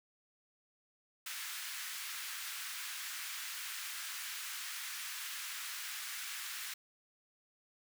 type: high-pass noise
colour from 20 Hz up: pink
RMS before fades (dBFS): -43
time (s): 1.26-6.74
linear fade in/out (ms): 5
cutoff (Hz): 1400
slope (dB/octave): 24
effects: none